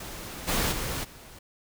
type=noise with level steps; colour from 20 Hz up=pink; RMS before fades=-39 / -26 / -32 / -48 dBFS; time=0-1.39 s; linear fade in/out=5 ms; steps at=0.47 / 0.71 / 1.03 s; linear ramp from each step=20 ms; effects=none